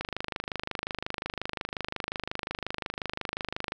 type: click train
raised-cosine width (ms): 0.3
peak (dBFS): -15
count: 96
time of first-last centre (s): 0.01-3.721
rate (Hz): 25.6
effects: none